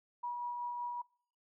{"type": "tone with tremolo", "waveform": "sine", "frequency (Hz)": 966, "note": "B5", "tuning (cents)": -39, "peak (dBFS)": -35, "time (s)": [0.23, 1.02], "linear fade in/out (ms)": 10, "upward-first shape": "sine", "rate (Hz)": 5.3, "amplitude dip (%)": 25, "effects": ["noise-tail reverb RT60 0.5 s tail -24 dB re dry"]}